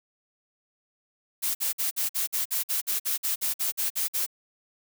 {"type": "noise bursts", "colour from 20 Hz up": "blue", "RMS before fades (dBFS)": -27, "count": 16, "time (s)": [1.42, 4.265], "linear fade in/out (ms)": 20, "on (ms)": 130, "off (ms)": 51, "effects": []}